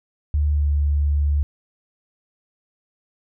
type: tone with pitch glide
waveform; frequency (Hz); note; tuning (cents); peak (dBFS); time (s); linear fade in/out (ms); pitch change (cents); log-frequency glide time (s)
sine; 73.9 to 72.67; D2 to D2; +11 to -18; -16; 0.34-1.43; 0; -29; 0.53-0.65
effects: none